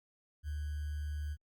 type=tone with sample-and-hold; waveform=sine; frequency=74.3 Hz; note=D2; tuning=21 cents sharp; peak=-35 dBFS; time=0.43-1.37 s; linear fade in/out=50 ms; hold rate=1575 Hz; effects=Opus 48 kbps